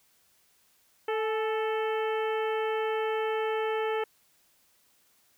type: harmonic tone with a mistuned harmonic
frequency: 440 Hz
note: A4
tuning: in tune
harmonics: 1 / 2 / 3 / 4 / 5 / 6 / 7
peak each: -28 / -34 / -38 / -40 / -42 / -44 / -45 dBFS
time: 1.08-4.04 s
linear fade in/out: 5 ms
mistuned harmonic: 2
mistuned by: -44 cents
effects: white hiss -66 dBFS RMS until 5.37 s